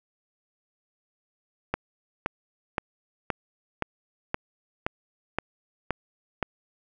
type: click train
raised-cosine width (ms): 0.5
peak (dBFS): -10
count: 10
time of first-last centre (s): 1.74-6.428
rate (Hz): 1.92
effects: none